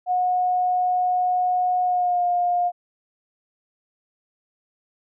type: tone with pitch glide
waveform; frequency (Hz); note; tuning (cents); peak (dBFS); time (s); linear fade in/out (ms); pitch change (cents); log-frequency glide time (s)
sine; 727 to 708.8; F#5 to F5; -31 to +25; -18; 0.06-2.72; 50; -44; 1.83-2.24
effects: none